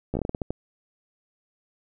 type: slowing click train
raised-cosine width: 2 ms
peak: -14 dBFS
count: 10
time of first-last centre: 0.14-0.506 s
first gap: 13 ms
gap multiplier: 1.27
effects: none